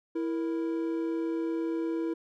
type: tone pair together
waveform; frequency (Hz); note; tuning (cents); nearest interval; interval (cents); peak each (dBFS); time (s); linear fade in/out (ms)
triangle; 329.6 / 467.1; E4 / A#4; 0 / +3; tritone; 603; -27 / -34; 0.15-2.14; 10
effects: none